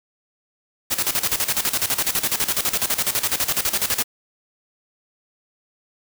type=noise with tremolo; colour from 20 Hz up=white; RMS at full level=-20 dBFS; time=0.9-4.04 s; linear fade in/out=20 ms; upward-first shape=square; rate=12 Hz; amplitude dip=75%; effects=none